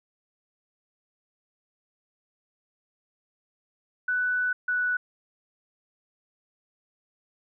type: tone pair in turn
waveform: sine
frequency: 1490 / 1479.7 Hz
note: F#6 / F#6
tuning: +12 / 0 cents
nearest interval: unison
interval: 12 cents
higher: first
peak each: -23 dBFS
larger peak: neither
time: 4.08-4.53 / 4.68-4.97 s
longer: first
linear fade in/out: 5 ms
effects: none